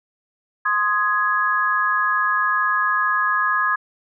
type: chord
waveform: sine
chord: Ab major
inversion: first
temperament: equal with one note detuned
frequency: 1046.5 / 1244.5 / 1668.9 Hz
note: C6 / Eb6 / Ab6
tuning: 0 / 0 / +8 cents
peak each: -23 / -21 / -20 dBFS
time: 0.65-3.76 s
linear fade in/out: 10 ms
effects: none